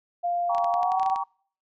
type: tone with pitch glide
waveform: sine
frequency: 698.5 to 766.1 Hz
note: F5 to G5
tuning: 0 to -40 cents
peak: -23 dBFS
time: 0.23-1.16 s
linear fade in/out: 20 ms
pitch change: +160 cents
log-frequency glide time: 0.72-1.03 s
type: chord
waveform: sine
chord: G diminished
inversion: none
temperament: just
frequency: 784 / 940.8 / 1128.9 Hz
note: G5 / Bb5 / Db6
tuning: 0 / +16 / +31 cents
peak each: -30 dBFS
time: 0.49-1.24 s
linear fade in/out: 10 ms
type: clicks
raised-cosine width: 0.2 ms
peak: -23 dBFS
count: 11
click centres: 0.548 / 0.582 / 0.644 / 0.74 / 0.831 / 0.919 / 0.997 / 1.031 / 1.062 / 1.099 / 1.16 s
effects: noise-tail reverb RT60 0.5 s tail -26 dB re dry